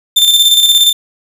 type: tone with tremolo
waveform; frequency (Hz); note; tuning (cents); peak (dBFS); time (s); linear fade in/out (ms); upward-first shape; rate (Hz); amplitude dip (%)
40% pulse; 3569; A7; +24; -3; 0.16-0.93; 10; square; 17; 45
effects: none